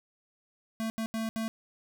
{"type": "tone bursts at uneven times", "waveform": "square", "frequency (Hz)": 223.3, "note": "A3", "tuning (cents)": 26, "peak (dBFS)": -31, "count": 4, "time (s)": [[0.8, 0.9], [0.98, 1.06], [1.14, 1.29], [1.36, 1.48]], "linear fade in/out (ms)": 0, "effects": []}